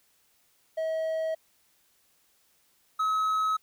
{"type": "tone pair in turn", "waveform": "triangle", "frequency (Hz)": [641, 1282], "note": ["E5", "E6"], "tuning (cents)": [-49, -49], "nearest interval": "octave", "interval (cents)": 1200, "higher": "second", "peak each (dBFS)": [-25, -22], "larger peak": "second", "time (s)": [[0.77, 1.35], [2.99, 3.57]], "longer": "neither", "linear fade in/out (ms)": 10, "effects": ["white hiss -67 dBFS RMS until 3.62 s"]}